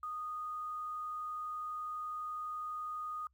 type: tone with quantisation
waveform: sine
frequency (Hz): 1236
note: D#6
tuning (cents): -12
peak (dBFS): -38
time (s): 0.03-3.27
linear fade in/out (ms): 2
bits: 11
effects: noise-tail reverb RT60 0.1 s tail -26 dB re dry + added 65 Hz sine -70 dBFS peak until 3.33 s